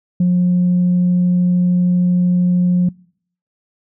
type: tone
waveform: sine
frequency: 178.7 Hz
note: F3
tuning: 40 cents sharp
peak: -9 dBFS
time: 0.2-2.89 s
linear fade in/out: 5 ms
effects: noise-tail reverb RT60 0.6 s tail -26 dB re dry + tanh soft clip ceiling -8 dBFS